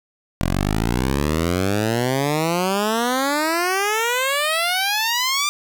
10% pulse exponential sweep, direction up, 42.58 to 1200 Hz, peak -10 dBFS, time 0.41-5.49 s, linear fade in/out 0 ms, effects none

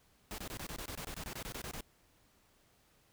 pink noise bursts, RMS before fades -43 dBFS, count 16, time 0.31-1.807 s, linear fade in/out 0 ms, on 72 ms, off 23 ms, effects pink hiss -69 dBFS RMS until 3.12 s

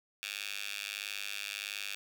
10% pulse tone with high-pass filter, 101.5 Hz, G#2, 39 cents flat, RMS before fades -40 dBFS, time 0.23-1.95 s, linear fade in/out 0 ms, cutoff 2700 Hz, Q 2.3, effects none

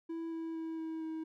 triangle tone with pitch steps, 329.6 / 326.9 / 324.3 / 321.7 / 319.1 Hz, E4 / E4 / E4 / E4 / D#4, 0 / -14 / -28 / -42 / +44 cents, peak -35 dBFS, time 0.09-1.24 s, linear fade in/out 10 ms, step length 230 ms, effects none

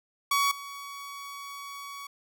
sawtooth tone with level steps, 1126 Hz, C#6, 27 cents sharp, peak -19 / -35 dBFS, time 0.31-2.07 s, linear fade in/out 5 ms, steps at 0.51 s, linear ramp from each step 5 ms, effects none

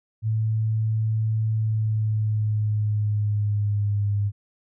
sine tone with pitch glide, 110 to 102.04 Hz, A2 to G#2, 0 to -30 cents, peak -20 dBFS, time 0.22-4.32 s, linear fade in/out 50 ms, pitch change -130 cents, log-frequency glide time 1.53-4.08 s, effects none

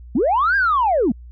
sine linear two-way sweep, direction up then down, 196 to 1639 to 196 Hz, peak -13 dBFS, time 0.15-1.12 s, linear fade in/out 5 ms, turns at 0.56 s, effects tanh soft clip ceiling -10 dBFS + added 60 Hz sine -36 dBFS peak until 1.31 s

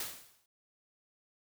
white noise with exponential decay, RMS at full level -36 dBFS, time 0-0.46 s, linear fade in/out 2 ms, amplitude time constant 98 ms, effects none

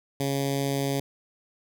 10% pulse tone with notch filter, 138.59 Hz, C#3, in tune, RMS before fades -27 dBFS, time 0.2-1 s, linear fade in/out 2 ms, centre 1300 Hz, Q 0.57, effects none

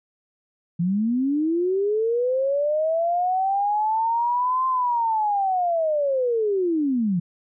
sine linear two-way sweep, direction up then down, 164.81 to 1046.5 to 164.81 Hz, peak -19 dBFS, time 0.79-7.2 s, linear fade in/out 10 ms, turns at 4.67 s, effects none

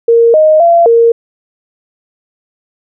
sine tone with pitch steps, 464.3 / 621 / 681 / 463.7 Hz, A#4 / D#5 / F5 / A#4, -7 / -3 / -44 / -9 cents, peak -3 dBFS, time 0.08-1.12 s, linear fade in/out 5 ms, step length 260 ms, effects none

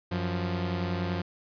sawtooth tone pair together, 92.7 / 175 Hz, F#2 / F3, +4 / +4 cents, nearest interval major seventh, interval 1100 cents, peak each -27 / -27 dBFS, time 0.11-1.22 s, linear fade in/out 10 ms, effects resampled to 11025 Hz

